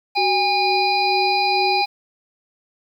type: harmonic tone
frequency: 813 Hz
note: G#5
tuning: 37 cents flat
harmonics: 1 / 3 / 5 / 6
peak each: -18 / -23 / -25 / -26 dBFS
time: 0.15-1.86 s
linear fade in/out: 20 ms
type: tone with tremolo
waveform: sine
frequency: 374.6 Hz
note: F#4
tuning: 21 cents sharp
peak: -22 dBFS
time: 0.17-1.82 s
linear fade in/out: 10 ms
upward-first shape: sine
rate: 2.2 Hz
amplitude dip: 55%
effects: 8-bit

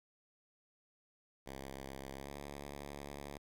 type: tone with pitch glide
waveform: 5% pulse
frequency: 67.7 to 71.11 Hz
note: C#2 to C#2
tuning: -40 to +45 cents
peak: -34 dBFS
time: 1.46-3.38 s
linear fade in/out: 5 ms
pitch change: +85 cents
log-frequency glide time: 2.16-2.33 s
effects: 12-bit

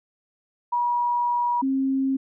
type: tone pair in turn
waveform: sine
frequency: 963 / 267.9 Hz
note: B5 / C4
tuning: -44 / +41 cents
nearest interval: octave + minor seventh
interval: 2215 cents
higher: first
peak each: -20 / -20 dBFS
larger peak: neither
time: 0.72-1.62 / 1.62-2.17 s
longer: first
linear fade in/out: 10 ms
effects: none

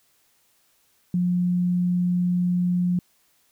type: tone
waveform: sine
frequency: 178.1 Hz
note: F3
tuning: 34 cents sharp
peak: -19 dBFS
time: 1.14-2.99 s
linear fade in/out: 2 ms
effects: white hiss -64 dBFS RMS until 3.51 s

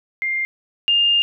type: tone pair in turn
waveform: sine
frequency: 2108 / 2814 Hz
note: C7 / F7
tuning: +12 / +12 cents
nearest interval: perfect fourth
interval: 500 cents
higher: second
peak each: -19 / -13 dBFS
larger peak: second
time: 0.22-0.45 / 0.88-1.22 s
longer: second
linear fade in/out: 0 ms
effects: none

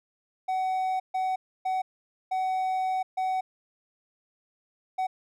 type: tone bursts at uneven times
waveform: triangle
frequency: 751 Hz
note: F#5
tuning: 26 cents sharp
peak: -23 dBFS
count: 6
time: 0.48-1 / 1.14-1.36 / 1.65-1.82 / 2.31-3.03 / 3.17-3.41 / 4.98-5.07 s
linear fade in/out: 10 ms
effects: none

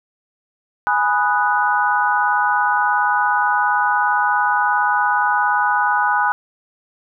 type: chord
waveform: sine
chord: G# minor seventh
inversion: none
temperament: equal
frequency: 830.6 / 987.8 / 1244.5 / 1480 Hz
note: G#5 / B5 / D#6 / F#6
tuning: 0 / 0 / 0 / 0 cents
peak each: -19 / -20 / -22 / -19 dBFS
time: 0.87-6.32 s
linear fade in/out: 0 ms
effects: none

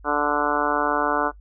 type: harmonic tone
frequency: 146.83 Hz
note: D3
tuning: in tune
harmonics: 2 / 3 / 4 / 5 / 6 / 7 / 8 / 9 / 10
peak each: -28 / -28 / -28 / -28 / -28 / -28 / -28 / -28 / -28 dBFS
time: 0.04-1.32 s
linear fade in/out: 50 ms
effects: noise-tail reverb RT60 0.1 s tail -19 dB re dry + added 50 Hz sine -43 dBFS peak until 1.4 s

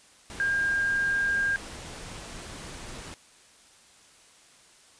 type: tone in noise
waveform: sine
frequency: 1608 Hz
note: G6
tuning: 44 cents sharp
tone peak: -23 dBFS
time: 0.4-1.56 s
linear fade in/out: 0 ms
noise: pink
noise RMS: -41 dBFS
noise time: 0.3-3.14 s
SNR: +15 dB
effects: white hiss -56 dBFS RMS until 4.99 s + resampled to 22050 Hz

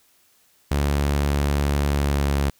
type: tone with pitch glide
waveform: sawtooth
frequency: 71.6 to 70.37 Hz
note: D2 to C#2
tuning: -43 to +27 cents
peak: -15 dBFS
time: 0.71-2.5 s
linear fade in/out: 5 ms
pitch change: -30 cents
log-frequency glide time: 1.91-2.35 s
effects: white hiss -60 dBFS RMS until 2.59 s

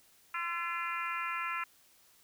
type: harmonic tone with a mistuned harmonic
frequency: 344.4 Hz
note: F4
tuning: 24 cents flat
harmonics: 3 / 4 / 5 / 6 / 7 / 8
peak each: -40 / -37 / -42 / -42 / -41 / -45 dBFS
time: 0.34-1.64 s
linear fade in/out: 5 ms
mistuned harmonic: 4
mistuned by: -35 cents
effects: white hiss -64 dBFS RMS until 2.23 s

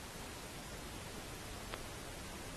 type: click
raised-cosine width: 0.3 ms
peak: -22 dBFS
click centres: 1.74 s
effects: pink hiss -49 dBFS RMS until 2.56 s + AAC 32 kbps

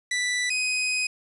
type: tone pair in turn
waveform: sawtooth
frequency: 1975.5 / 2507 Hz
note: B6 / D#7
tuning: 0 / +12 cents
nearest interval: major third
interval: 412 cents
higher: second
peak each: -20 dBFS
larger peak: neither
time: 0.11-0.5 / 0.5-1.07 s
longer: second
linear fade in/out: 5 ms
effects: resampled to 24000 Hz + 8-bit

